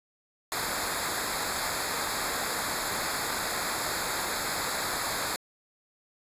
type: noise with comb filter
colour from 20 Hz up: pink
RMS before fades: -31 dBFS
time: 0.52-5.36 s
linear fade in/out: 0 ms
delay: 0.34 ms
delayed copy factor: -0.85
effects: resampled to 32000 Hz